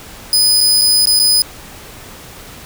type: tone with dropouts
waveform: sawtooth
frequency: 5000 Hz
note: D#8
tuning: 8 cents sharp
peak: -6 dBFS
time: 0.33-1.42 s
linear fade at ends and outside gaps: 1 ms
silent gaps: 0.606-0.61 / 0.813-0.817 / 1.056-1.071 / 1.192-1.198 s
effects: pink hiss -35 dBFS RMS until 2.65 s